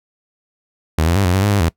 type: tone with pitch steps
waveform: sawtooth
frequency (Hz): 79.1 / 85.4 / 99.1 / 88.9 / 96.1 / 103 / 100.9 / 82.5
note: D#2 / F2 / G2 / F2 / G2 / G#2 / G#2 / E2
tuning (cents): +29 / -38 / +19 / +31 / -34 / -14 / -49 / +2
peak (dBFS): -9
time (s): 0.98-1.692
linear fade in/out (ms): 5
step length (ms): 89
effects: noise-tail reverb RT60 0.1 s tail -22 dB re dry